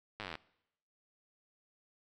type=slowing click train; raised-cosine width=0.3 ms; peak=-25 dBFS; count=15; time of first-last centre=0.2-0.354 s; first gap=9 ms; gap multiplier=1.03; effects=noise-tail reverb RT60 0.8 s tail -21 dB re dry